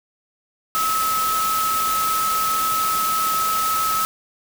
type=tone in noise; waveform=sine; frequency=1292 Hz; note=E6; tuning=35 cents flat; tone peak=-19 dBFS; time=0.75-4.05 s; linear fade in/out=0 ms; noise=white; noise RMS=-26 dBFS; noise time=0.75-4.05 s; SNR=+4 dB; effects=none

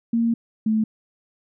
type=tone pair in turn; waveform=sine; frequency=231.3 / 218.3 Hz; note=A#3 / A3; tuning=-13 / -13 cents; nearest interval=minor second; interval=100 cents; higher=first; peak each=-17 dBFS; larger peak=neither; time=0.13-0.34 / 0.66-0.84 s; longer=first; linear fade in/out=5 ms; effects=none

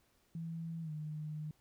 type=tone with pitch glide; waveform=sine; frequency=164.81 to 152.89 Hz; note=E3 to D#3; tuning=0 to -30 cents; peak=-39 dBFS; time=0.35-1.51 s; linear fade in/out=2 ms; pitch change=-130 cents; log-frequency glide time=0.82-0.91 s; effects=pink hiss -73 dBFS RMS until 1.6 s

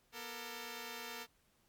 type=tone pair together; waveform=5% pulse; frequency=239.6 / 450 Hz; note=A#3 / A4; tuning=+48 / +39 cents; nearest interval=major seventh; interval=1091 cents; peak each=-37 / -34 dBFS; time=0.12-1.27 s; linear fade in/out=50 ms; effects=pink hiss -73 dBFS RMS until 1.68 s + MP3 96 kbps

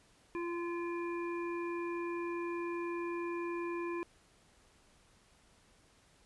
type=harmonic tone; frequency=343.8 Hz; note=F4; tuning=27 cents flat; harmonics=1 / 3 / 5 / 7; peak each=-36 / -43 / -51 / -48 dBFS; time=0.35-4.03 s; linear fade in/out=0 ms; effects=pink hiss -66 dBFS RMS until 6.25 s + resampled to 24000 Hz

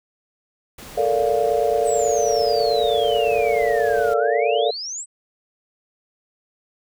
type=noise; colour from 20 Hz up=pink; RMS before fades=-39 dBFS; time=0.78-4.14 s; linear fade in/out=5 ms
type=chord; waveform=sine; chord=Bb major seventh; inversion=third; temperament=just; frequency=437 / 466.2 / 582.7 / 699.2 Hz; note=A4 / Bb4 / D5 / F5; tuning=-12 / 0 / -14 / +2 cents; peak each=-22 dBFS; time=0.97-4.71 s; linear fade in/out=10 ms
type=exponential two-way sweep; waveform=sine; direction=down then up; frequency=8260 to 1326 to 8260 Hz; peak=-27 dBFS; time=1.84-5.06 s; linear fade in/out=50 ms; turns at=4.17 s
effects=none

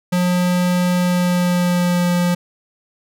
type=tone with pitch glide; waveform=square; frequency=179 to 176.23 Hz; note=F3 to F3; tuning=+43 to +16 cents; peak=-15 dBFS; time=0.12-2.35 s; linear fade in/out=10 ms; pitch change=-27 cents; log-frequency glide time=0.97-2.13 s; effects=none

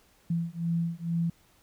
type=beating tone pair; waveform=sine; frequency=167.1 / 169.3 Hz; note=E3 / E3; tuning=+24 / +46 cents; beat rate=2.2 Hz; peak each=-30 dBFS; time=0.3-1.3 s; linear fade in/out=5 ms; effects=pink hiss -63 dBFS RMS until 1.62 s

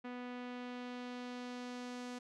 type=tone with low-pass filter sweep; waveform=sawtooth; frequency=246.9 Hz; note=B3; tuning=in tune; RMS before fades=-45 dBFS; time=0.04-2.19 s; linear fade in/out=10 ms; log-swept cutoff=2400 to 7000 Hz; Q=1.1; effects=none

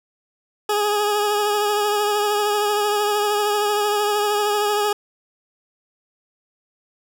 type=tone with vibrato; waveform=20% pulse; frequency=415.8 Hz; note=G#4; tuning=2 cents sharp; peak=-13 dBFS; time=0.69-4.93 s; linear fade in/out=5 ms; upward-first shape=triangle; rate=13 Hz; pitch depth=32 cents each way; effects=none

